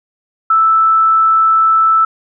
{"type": "tone", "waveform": "sine", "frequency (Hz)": 1318, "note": "E6", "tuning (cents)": -1, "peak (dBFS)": -7, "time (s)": [0.5, 2.05], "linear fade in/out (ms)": 5, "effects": []}